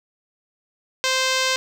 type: tone with low-pass filter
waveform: 5% pulse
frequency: 521 Hz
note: C5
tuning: 7 cents flat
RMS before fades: -21 dBFS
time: 1.04-1.56 s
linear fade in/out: 0 ms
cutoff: 9100 Hz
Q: 0.61
effects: none